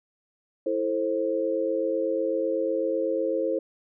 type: chord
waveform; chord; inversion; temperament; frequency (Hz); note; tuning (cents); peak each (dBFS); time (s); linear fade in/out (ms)
sine; A minor; second; just; 330 / 440 / 528; E4 / A4 / C5; +2 / 0 / +16; -29 / -29 / -26; 0.66-3.59; 5
effects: none